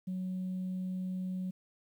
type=tone; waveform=sine; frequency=185 Hz; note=F#3; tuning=in tune; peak=-32 dBFS; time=0.07-1.51 s; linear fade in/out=10 ms; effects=tanh soft clip ceiling -31 dBFS + 11-bit